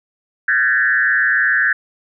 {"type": "tone with frequency modulation", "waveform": "sine", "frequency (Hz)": 1661.2, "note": "G#6", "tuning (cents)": 0, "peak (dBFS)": -12, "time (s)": [0.48, 1.73], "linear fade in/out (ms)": 5, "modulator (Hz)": 127, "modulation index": 1.4, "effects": []}